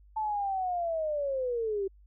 sine linear sweep, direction down, 880 to 380.4 Hz, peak -28 dBFS, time 0.16-1.88 s, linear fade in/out 10 ms, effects added 50 Hz sine -54 dBFS peak until 2.06 s

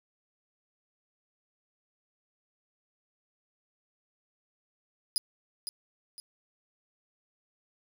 25% pulse tone with echo, 4978 Hz, D#8, in tune, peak -20 dBFS, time 5.16-5.18 s, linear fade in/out 0 ms, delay 510 ms, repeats 2, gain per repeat -9 dB, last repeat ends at 6.2 s, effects none

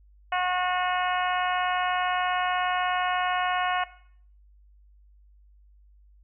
harmonic tone, 363.2 Hz, F#4, 32 cents flat, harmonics 2 / 3 / 4 / 5 / 6 / 7 / 8, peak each -26 / -30 / -32 / -34 / -36 / -37 / -38 dBFS, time 0.32-3.84 s, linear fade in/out 5 ms, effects noise-tail reverb RT60 0.6 s tail -17 dB re dry + added 50 Hz sine -53 dBFS peak until 6.23 s

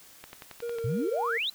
click train, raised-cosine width 0.3 ms, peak -26 dBFS, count 7, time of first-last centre 0.24-0.785 s, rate 11 Hz
triangle tone with vibrato, 466.2 Hz, A#4, in tune, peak -29 dBFS, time 0.62-1.38 s, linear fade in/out 10 ms, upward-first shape square, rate 3.7 Hz, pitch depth 23 cents each way
sine exponential sweep, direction up, 103.83 to 4129 Hz, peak -27 dBFS, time 0.84-1.5 s, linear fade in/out 5 ms
effects white hiss -53 dBFS RMS until 1.54 s

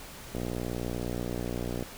click train, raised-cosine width 2 ms, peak -20 dBFS, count 90, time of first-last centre 0.35-1.826 s, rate 60.3 Hz, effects pink hiss -45 dBFS RMS until 1.97 s

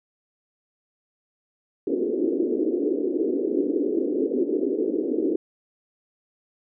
pink band-pass noise, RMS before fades -24 dBFS, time 1.87-5.36 s, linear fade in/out 5 ms, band 280 to 440 Hz, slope 48 dB/octave, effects none

